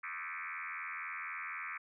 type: tone with frequency modulation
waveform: sine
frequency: 1760 Hz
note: A6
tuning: in tune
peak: -39 dBFS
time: 0.03-1.78 s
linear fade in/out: 10 ms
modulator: 83.9 Hz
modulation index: 7.3
effects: none